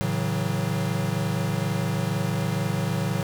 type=chord; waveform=square; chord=F# minor seventh; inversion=first; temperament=equal with one note detuned; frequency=110 / 138.59 / 160.86 / 185 Hz; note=A2 / C#3 / E3 / F#3; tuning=0 / 0 / -42 / 0 cents; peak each=-30 dBFS; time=0.01-3.23 s; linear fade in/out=0 ms; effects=none